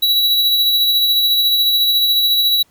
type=tone with tremolo; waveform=square; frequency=3914 Hz; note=B7; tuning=16 cents flat; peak=-11 dBFS; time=0.02-2.63 s; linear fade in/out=10 ms; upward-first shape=sine; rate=14 Hz; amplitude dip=30%; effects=pink hiss -56 dBFS RMS until 2.7 s